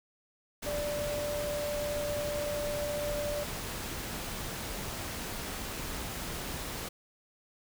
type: tone in noise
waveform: sine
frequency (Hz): 587.3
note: D5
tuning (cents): 0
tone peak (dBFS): -32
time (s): 0.66-3.44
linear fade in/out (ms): 10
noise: pink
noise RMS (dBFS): -38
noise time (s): 0.62-6.89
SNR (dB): +3
effects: none